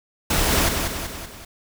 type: noise with echo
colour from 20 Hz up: pink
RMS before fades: -20 dBFS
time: 0.3-0.69 s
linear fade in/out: 5 ms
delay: 190 ms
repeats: 4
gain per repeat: -5 dB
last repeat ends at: 1.45 s
effects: none

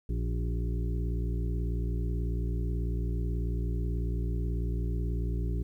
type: harmonic tone with a mistuned harmonic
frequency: 58.27 Hz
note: A#1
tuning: in tune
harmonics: 1 / 2 / 3 / 5 / 6 / 7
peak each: -29 / -35 / -39 / -43 / -45 / -46 dBFS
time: 0.09-5.63 s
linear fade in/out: 5 ms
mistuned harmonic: 6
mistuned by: +39 cents
effects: 11-bit

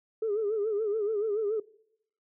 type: tone with vibrato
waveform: sine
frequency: 424.8 Hz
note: G#4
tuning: 39 cents sharp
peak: -25 dBFS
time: 0.22-1.6 s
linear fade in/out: 5 ms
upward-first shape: sine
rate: 7 Hz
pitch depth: 100 cents each way
effects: noise-tail reverb RT60 0.7 s tail -20 dB re dry + tanh soft clip ceiling -22 dBFS

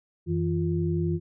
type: tone cluster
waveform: sine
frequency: 91 / 162.8 / 348 Hz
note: F#2 / E3 / F4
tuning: -28 / -21 / -6 cents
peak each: -29 / -26 / -29 dBFS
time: 0.26-1.2 s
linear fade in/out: 50 ms
effects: none

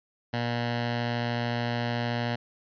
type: tone with notch filter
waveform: 10% pulse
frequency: 119.1 Hz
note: A#2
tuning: 38 cents sharp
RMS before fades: -29 dBFS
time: 0.33-2.36 s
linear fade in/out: 10 ms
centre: 390 Hz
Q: 1.3
effects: resampled to 11025 Hz

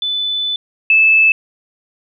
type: tone pair in turn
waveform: sine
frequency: 3499 / 2621 Hz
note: A7 / E7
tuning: -10 / -11 cents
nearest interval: perfect fourth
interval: 501 cents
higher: first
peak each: -16 / -7 dBFS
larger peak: second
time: 0.02-0.56 / 0.9-1.32 s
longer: first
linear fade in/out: 2 ms
effects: none

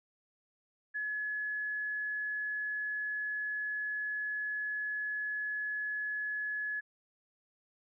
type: tone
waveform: sine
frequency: 1700 Hz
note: G#6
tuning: 40 cents sharp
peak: -33 dBFS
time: 0.94-6.81 s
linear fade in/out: 20 ms
effects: none

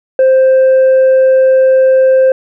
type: tone with tanh clipping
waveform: triangle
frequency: 524 Hz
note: C5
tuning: 2 cents sharp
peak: -5 dBFS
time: 0.19-2.32 s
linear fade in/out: 2 ms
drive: 7 dB
effects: none

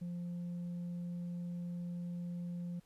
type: tone with tanh clipping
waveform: sine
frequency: 174.61 Hz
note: F3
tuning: in tune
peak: -39 dBFS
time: 0.01-2.8 s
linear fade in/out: 10 ms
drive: 2 dB
effects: pink hiss -71 dBFS RMS until 2.85 s + resampled to 32000 Hz

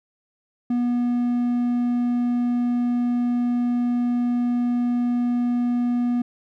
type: tone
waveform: triangle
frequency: 242.5 Hz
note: B3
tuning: 31 cents flat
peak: -17 dBFS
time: 0.7-6.22 s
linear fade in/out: 5 ms
effects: none

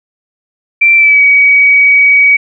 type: tone with pitch glide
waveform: sine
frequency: 2349 to 2264 Hz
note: D7 to C#7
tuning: 0 to +36 cents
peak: -3 dBFS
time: 0.81-2.37 s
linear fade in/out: 10 ms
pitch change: -64 cents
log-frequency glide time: 0.95-1.22 s
effects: none

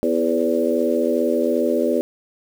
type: harmonic tone with a mistuned harmonic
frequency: 82.6 Hz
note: E2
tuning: 4 cents sharp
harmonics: 3 / 4 / 5 / 6 / 7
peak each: -23 / -23 / -23 / -23 / -23 dBFS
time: 0.03-2.01 s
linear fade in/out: 0 ms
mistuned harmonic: 6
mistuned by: +27 cents
effects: 7-bit

